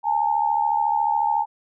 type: tone pair together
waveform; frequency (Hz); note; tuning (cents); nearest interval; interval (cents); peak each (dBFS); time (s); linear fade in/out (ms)
sine; 830.6 / 904.6; G#5 / A5; 0 / +48; minor second; 148; -21; 0.03-1.46; 50
effects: none

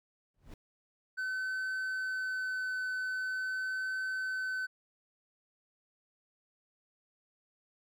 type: noise with exponential growth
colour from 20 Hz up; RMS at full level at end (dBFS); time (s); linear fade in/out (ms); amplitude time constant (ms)
brown; -42; 0.34-0.54; 2; 42
type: tone with vibrato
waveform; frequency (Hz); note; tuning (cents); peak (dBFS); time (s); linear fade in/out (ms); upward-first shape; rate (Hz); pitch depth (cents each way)
triangle; 1519; F#6; +45; -31; 1.17-4.67; 20; triangle; 0.44; 8
effects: none

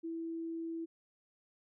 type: tone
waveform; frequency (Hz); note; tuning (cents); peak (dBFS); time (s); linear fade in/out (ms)
sine; 329.6; E4; 0; -37; 0.03-0.86; 20
effects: none

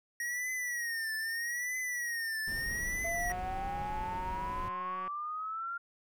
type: tone with vibrato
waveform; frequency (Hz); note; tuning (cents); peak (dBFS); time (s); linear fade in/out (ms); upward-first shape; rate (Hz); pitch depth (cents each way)
square; 1885; A#6; +19; -34; 0.2-3.32; 2; triangle; 0.79; 130
type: noise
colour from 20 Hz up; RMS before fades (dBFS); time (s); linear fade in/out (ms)
brown; -42; 2.47-4.69; 10
type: exponential sweep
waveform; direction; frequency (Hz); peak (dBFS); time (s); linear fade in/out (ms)
sine; up; 667 to 1400; -35; 3.04-5.78; 10
type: click train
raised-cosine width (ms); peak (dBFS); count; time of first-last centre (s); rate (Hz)
0.5; -31; 328; 3.3-5.077; 184
effects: none

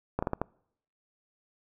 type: slowing click train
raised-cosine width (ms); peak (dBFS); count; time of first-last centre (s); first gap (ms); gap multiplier
1; -14; 5; 0.19-0.416; 35; 1.33
effects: noise-tail reverb RT60 0.7 s tail -26 dB re dry

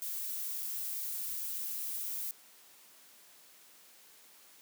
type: noise with dropouts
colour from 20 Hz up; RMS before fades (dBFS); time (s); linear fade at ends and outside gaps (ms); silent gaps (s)
violet; -38; 0.02-2.31; 0; 0.625-0.629
effects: white hiss -59 dBFS RMS until 4.61 s + high-pass 200 Hz 12 dB/octave

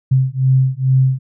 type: beating tone pair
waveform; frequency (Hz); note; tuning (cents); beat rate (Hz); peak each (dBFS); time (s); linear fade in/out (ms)
sine; 130.3 / 132.6; C3 / C3; -7 / +23; 2.3; -14; 0.11-1.19; 10
effects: none

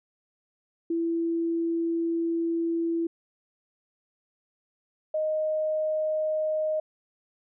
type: tone pair in turn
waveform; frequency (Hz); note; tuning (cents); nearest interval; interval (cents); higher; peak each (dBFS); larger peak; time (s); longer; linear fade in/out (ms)
sine; 333.6 / 621.1; E4 / D#5; +21 / -3; major seventh; 1076; second; -24; neither; 0.9-3.07 / 5.14-6.8; first; 5
effects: none

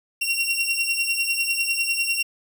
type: beating tone pair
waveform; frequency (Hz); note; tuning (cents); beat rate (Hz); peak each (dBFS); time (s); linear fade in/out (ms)
sawtooth; 2739 / 2749; F7 / F7; -34 / -28; 10; -21; 0.21-2.23; 10
effects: none

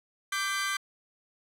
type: chord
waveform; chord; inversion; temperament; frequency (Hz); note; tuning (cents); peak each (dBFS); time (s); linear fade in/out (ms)
sawtooth; G major; second; equal with one note detuned; 1174.7 / 1568 / 2025; D6 / G6 / B6; 0 / 0 / +43; -29 / -28 / -32; 0.32-0.77; 5
effects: low-pass 12000 Hz 12 dB/octave

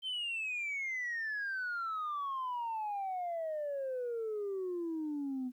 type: exponential sweep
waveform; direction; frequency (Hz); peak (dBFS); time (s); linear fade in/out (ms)
sine; down; 3138 to 246.9; -33; 0.02-5.52; 50
effects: tanh soft clip ceiling -32 dBFS + 12-bit

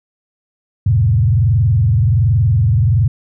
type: tone with frequency modulation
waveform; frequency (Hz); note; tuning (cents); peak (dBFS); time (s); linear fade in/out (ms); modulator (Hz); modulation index
sine; 109.3; A2; -11; -9; 0.86-3.08; 5; 21.3; 1.2
effects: none

